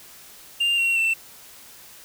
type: tone with pitch steps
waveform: triangle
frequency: 2794 / 2738 / 2683 Hz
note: F7 / F7 / E7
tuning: 0 / -35 / +30 cents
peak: -17 dBFS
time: 0.6-1.14 s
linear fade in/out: 10 ms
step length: 180 ms
effects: white hiss -46 dBFS RMS until 2.04 s